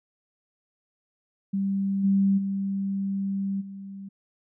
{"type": "tone with level steps", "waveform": "sine", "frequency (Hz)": 196, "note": "G3", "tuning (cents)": 0, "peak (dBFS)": [-23, -18, -25, -36], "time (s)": [1.53, 4.09], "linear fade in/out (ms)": 10, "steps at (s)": [2.03, 2.37, 3.6], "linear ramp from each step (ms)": 20, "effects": []}